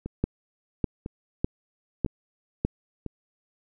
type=two click trains; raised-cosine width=3 ms; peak=-20 / -10 dBFS; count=4 / 5; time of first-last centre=0.06-3.063 / 0.24-2.65 s; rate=0.999 / 1.66 Hz; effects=none